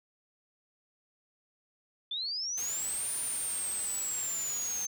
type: linear two-way sweep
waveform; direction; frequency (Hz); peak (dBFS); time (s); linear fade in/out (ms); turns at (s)
sine; up then down; 3461 to 9397 to 6270; -32; 2.11-4.87; 5; 3.12
type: noise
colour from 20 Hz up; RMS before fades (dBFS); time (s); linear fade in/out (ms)
white; -42; 2.57-4.86; 10
effects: none

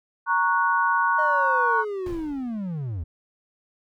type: chord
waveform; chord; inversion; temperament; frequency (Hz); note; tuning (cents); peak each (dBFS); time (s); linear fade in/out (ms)
sine; F# major; first; equal with one note detuned; 932.3 / 1108.7 / 1471.5; A#5 / C#6 / F#6; 0 / 0 / -10; -23; 0.26-1.85; 50
type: linear sweep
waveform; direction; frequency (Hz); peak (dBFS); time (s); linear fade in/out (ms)
triangle; down; 622.3 to 74.1; -25; 1.18-3.04; 10
type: noise with exponential decay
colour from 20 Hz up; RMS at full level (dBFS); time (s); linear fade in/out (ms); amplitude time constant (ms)
brown; -32; 2.06-2.71; 2; 140
effects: none

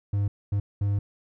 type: tone bursts at uneven times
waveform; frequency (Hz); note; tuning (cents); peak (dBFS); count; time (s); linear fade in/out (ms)
triangle; 101; G#2; -48; -20; 3; 0.13-0.28 / 0.52-0.6 / 0.81-0.99; 5
effects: none

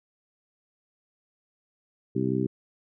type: harmonic tone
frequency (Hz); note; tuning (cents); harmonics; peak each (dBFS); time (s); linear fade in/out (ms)
64.6; C2; -21; 2 / 3 / 4 / 5 / 6; -30 / -30 / -30 / -30 / -30; 2.15-2.47; 10
effects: none

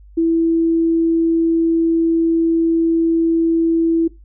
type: tone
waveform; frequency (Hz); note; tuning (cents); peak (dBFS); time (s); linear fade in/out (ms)
sine; 330; E4; +2; -12; 0.17-4.08; 10
effects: noise-tail reverb RT60 0.2 s tail -19 dB re dry + added 50 Hz sine -40 dBFS peak until 4.24 s

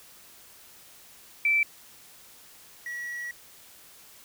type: tone pair in turn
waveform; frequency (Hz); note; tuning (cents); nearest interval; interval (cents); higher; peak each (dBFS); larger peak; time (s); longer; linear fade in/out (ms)
sine / triangle; 2328 / 1926.2; D7 / B6; -16 / -44; minor third; 328; first; -20 / -31; first; 1.45-1.63 / 2.86-3.31; second; 2
effects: white hiss -52 dBFS RMS until 4.24 s

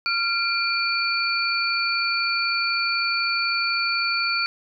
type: tone cluster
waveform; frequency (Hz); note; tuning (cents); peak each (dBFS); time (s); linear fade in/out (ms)
sine; 1382 / 2386 / 4484; F6 / D7 / C#8; -19 / +27 / +19; -25; 0.06-4.46; 0
effects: none

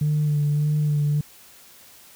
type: tone with vibrato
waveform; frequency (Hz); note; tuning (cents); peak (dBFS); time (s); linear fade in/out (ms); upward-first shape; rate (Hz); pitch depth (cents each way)
sine; 148.6; D3; +21; -17; 0.01-1.21; 5; sine; 1.7; 25
effects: tanh soft clip ceiling -15 dBFS + white hiss -49 dBFS RMS until 2.15 s

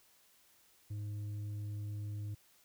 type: tone with tanh clipping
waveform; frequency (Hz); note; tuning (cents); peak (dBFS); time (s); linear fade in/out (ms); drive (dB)
triangle; 103.83; G#2; 0; -39; 0.9-2.35; 10; 9
effects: white hiss -67 dBFS RMS until 2.64 s

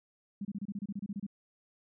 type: tone bursts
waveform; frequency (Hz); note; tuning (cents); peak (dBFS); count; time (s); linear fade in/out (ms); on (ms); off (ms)
sine; 201.3; G3; +46; -34; 13; 0.41-1.266; 5; 40; 28
effects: none

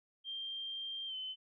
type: tone with pitch glide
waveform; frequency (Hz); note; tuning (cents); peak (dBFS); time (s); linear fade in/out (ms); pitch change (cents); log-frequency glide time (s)
sine; 3176 to 3050; G7 to G7; +22 to -48; -39; 0.24-1.36; 50; -70; 1.07-1.15
effects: none

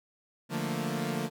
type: chord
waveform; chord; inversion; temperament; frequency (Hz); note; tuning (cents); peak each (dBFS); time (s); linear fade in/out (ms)
sawtooth; Bb major seventh; first; equal; 146.83 / 174.61 / 220 / 233.1; D3 / F3 / A3 / Bb3; 0 / 0 / 0 / 0; -32; 0.49-1.3; 50
effects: none

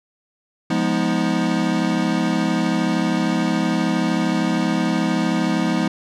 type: chord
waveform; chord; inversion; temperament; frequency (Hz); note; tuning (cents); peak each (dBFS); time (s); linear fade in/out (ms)
square; F half-diminished seventh; none; equal with one note detuned; 174.61 / 207.7 / 246.9 / 315.7; F3 / Ab3 / Cb4 / Eb4; 0 / 0 / 0 / +25; -24; 0.7-5.88; 5
effects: low-pass 6000 Hz 12 dB/octave

